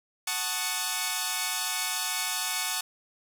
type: chord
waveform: 5% pulse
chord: D# half-diminished seventh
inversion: first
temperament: equal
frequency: 740 / 880 / 1108.7 / 1244.5 Hz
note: F#5 / A5 / C#6 / D#6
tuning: 0 / 0 / 0 / 0 cents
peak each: -22 / -21 / -22 / -23 dBFS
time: 0.27-2.81 s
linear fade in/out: 5 ms
effects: none